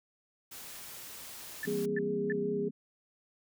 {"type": "noise", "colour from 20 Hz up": "white", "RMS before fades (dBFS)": -46, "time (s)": [0.51, 1.86], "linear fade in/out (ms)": 10}
{"type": "tone bursts", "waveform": "sine", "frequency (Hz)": 1760, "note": "A6", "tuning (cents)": 0, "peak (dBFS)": -33, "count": 3, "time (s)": [1.63, 2.322], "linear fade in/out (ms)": 2, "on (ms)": 24, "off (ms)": 310}
{"type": "chord", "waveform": "sine", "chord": "C dominant seventh", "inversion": "first", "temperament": "equal", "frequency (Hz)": [164.81, 196, 233.1, 261.6], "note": ["E3", "G3", "Bb3", "C4"], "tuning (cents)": [0, 0, 0, 0], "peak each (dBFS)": [-41, -39, -39, -40], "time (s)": [1.65, 2.71], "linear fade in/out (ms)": 20}
{"type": "tone with vibrato", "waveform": "sine", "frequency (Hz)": 410.7, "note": "G#4", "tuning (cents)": -19, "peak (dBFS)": -31, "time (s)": [1.67, 2.69], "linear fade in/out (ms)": 10, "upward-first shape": "triangle", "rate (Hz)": 5.1, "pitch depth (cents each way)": 19}
{"effects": []}